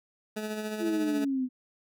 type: tone with tremolo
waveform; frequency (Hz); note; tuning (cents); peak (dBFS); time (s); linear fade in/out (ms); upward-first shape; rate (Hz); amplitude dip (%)
20% pulse; 214.4; A3; -45; -26; 0.36-1.25; 10; sine; 14; 40
type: exponential sweep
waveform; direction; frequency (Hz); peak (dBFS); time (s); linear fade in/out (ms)
sine; down; 344.2 to 250; -26; 0.79-1.49; 50
effects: none